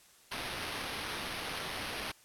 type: noise with sample-and-hold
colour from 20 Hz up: white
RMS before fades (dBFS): -39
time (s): 0.31-2.12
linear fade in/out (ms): 10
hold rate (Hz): 7350
effects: white hiss -61 dBFS RMS until 2.24 s + low-pass 12000 Hz 12 dB/octave